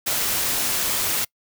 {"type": "noise", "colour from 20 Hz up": "white", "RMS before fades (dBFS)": -23, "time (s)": [0.06, 1.25], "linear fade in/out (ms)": 10, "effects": ["noise-tail reverb RT60 0.1 s tail -26 dB re dry"]}